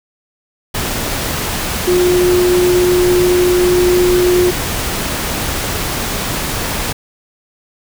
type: tone in noise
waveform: sine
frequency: 358.6 Hz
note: F4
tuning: 46 cents sharp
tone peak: -9 dBFS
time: 1.87-4.51 s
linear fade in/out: 10 ms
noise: pink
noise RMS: -19 dBFS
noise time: 0.74-6.93 s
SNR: +7 dB
effects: none